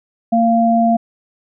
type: tone pair together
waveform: sine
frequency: 228.9 / 692.1 Hz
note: A#3 / F5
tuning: -31 / -16 cents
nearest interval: octave + perfect fifth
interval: 1915 cents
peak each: -13 dBFS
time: 0.32-0.97 s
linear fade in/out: 10 ms
effects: none